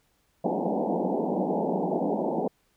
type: band-pass noise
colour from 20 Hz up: pink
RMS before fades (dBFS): -27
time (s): 0.44-2.48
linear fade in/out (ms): 5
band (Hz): 170 to 900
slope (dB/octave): 96
effects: pink hiss -69 dBFS RMS until 2.76 s